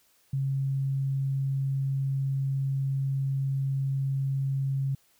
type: tone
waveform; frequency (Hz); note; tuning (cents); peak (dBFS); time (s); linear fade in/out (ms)
sine; 136.1; C#3; -31; -25; 0.33-4.95; 5
effects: white hiss -65 dBFS RMS until 5.19 s